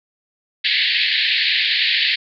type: band-pass noise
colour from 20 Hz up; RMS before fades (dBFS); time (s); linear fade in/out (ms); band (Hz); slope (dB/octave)
white; -18; 0.64-2.16; 10; 1700 to 4500; 96
effects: none